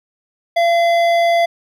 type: tone with hard clipping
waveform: triangle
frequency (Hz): 682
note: F5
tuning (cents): -41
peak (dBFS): -13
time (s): 0.56-1.46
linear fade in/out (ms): 10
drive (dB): 15
effects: none